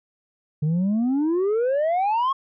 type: exponential sweep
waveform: sine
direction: up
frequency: 146.83 to 1108.7 Hz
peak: -16 dBFS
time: 0.62-2.33 s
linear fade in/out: 10 ms
effects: tanh soft clip ceiling -18 dBFS